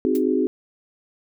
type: chord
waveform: sine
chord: Ab dominant seventh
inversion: first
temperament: equal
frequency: 261.6 / 311.1 / 370 / 415.3 Hz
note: C4 / Eb4 / Gb4 / Ab4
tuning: 0 / 0 / 0 / 0 cents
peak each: -22 / -24 / -23 / -24 dBFS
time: 0.05-0.47 s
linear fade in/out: 0 ms
type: noise with exponential decay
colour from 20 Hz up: blue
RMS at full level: -32 dBFS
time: 0.15-0.23 s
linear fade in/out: 1 ms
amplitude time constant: 17 ms
effects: none